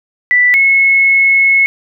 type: tone pair in turn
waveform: sine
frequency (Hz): 1975 / 2185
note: B6 / C#7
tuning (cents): 0 / -26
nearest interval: major second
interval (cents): 174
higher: second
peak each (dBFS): -6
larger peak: neither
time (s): 0.31-0.54 / 0.54-1.66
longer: second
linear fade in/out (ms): 0
effects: none